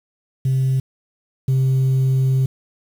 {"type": "tone pair in turn", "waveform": "sine", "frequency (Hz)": [132, 132], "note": ["C3", "C3"], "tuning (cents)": [16, 16], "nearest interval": "unison", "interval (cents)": 0, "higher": "neither", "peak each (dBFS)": [-13, -11], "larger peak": "second", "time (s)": [[0.45, 0.8], [1.48, 2.46]], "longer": "second", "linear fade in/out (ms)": 5, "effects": ["tanh soft clip ceiling -13 dBFS", "7-bit"]}